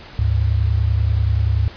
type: tone pair together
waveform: sine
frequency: 73.42 / 103.83 Hz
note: D2 / G#2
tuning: 0 / 0 cents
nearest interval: tritone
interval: 600 cents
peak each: -17 dBFS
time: 0.19-1.68 s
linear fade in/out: 0 ms
effects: pink hiss -39 dBFS RMS until 1.76 s + resampled to 11025 Hz